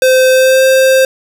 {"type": "tone with pitch glide", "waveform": "square", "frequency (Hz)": [517, 526.3], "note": ["C5", "C5"], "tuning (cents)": [-21, 10], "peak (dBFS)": -6, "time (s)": [0.02, 1.05], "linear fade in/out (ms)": 2, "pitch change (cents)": 31, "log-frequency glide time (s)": [0.31, 0.63], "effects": []}